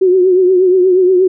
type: tone with vibrato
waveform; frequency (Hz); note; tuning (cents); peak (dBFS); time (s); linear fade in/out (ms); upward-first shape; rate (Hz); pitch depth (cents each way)
sine; 368.7; F#4; -6; -6; 0.01-1.28; 10; triangle; 8.4; 71
effects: none